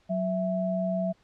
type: tone pair together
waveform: sine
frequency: 185.01 / 659.3 Hz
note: F#3 / E5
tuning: 0 / 0 cents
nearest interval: octave + minor seventh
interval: 2200 cents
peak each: -28 dBFS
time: 0.09-1.13 s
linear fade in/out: 20 ms
effects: pink hiss -65 dBFS RMS until 1.23 s + low-pass 5000 Hz 12 dB/octave